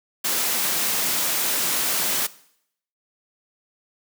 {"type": "high-pass noise", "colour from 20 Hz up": "white", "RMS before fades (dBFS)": -23, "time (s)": [0.24, 2.27], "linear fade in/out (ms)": 10, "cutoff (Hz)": 150, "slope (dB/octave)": 24, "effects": ["noise-tail reverb RT60 0.7 s tail -19 dB re dry"]}